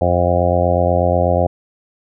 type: harmonic tone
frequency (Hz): 88.2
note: F2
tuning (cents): +18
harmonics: 1 / 2 / 3 / 4 / 5 / 6 / 7 / 8 / 9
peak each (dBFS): -18 / -23 / -26 / -25 / -27 / -18 / -19 / -20 / -25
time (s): 0.01-1.47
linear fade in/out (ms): 5
effects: none